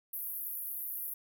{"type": "band-pass noise", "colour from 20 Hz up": "white", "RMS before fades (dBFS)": -39, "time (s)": [0.13, 1.14], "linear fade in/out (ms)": 5, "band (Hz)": [11000, 16000], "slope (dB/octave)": 96, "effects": []}